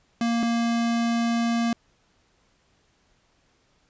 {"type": "tone pair in turn", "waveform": "square", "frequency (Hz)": [233.1, 233.1], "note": ["A#3", "A#3"], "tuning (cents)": [0, 0], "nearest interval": "unison", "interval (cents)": 0, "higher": "neither", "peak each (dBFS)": -22, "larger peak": "neither", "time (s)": [[0.21, 0.43], [0.43, 1.73]], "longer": "second", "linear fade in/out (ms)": 2, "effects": ["pink hiss -65 dBFS RMS until 3.89 s", "resampled to 16000 Hz"]}